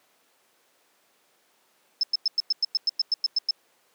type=tone bursts; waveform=sine; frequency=5240 Hz; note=E8; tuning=11 cents flat; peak=-19 dBFS; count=13; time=2.01-3.509 s; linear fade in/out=2 ms; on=23 ms; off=100 ms; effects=pink hiss -64 dBFS RMS until 3.94 s + high-pass 400 Hz 12 dB/octave